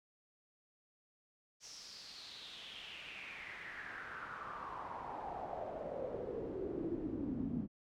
brown noise with band-pass filter sweep, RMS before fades -44 dBFS, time 1.6-7.68 s, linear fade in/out 50 ms, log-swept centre 5900 to 220 Hz, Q 5.3, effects none

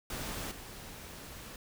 pink noise with level steps, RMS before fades -39 / -47 dBFS, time 0.1-1.56 s, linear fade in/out 2 ms, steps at 0.51 s, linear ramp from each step 5 ms, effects none

